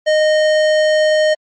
sine tone with hard clipping, 617 Hz, D#5, 15 cents flat, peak -12 dBFS, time 0.06-1.35 s, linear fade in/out 20 ms, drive 15 dB, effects MP3 48 kbps

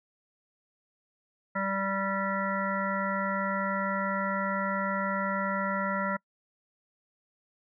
harmonic tone, 195.1 Hz, G3, 8 cents flat, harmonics 1 / 3 / 5 / 7 / 9 / 10, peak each -33 / -34 / -35 / -32 / -40 / -37 dBFS, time 1.55-6.17 s, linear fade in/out 10 ms, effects noise-tail reverb RT60 0.1 s tail -26 dB re dry

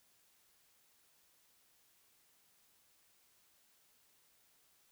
silence, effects white hiss -71 dBFS RMS until 4.91 s

